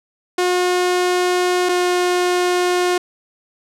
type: tone pair in turn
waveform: sawtooth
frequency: 360 / 358.2 Hz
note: F#4 / F4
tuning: -47 / +44 cents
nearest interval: unison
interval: 9 cents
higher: first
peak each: -11 dBFS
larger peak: neither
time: 0.38-1.69 / 1.69-2.98 s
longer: first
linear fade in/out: 5 ms
effects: low-pass 10000 Hz 12 dB/octave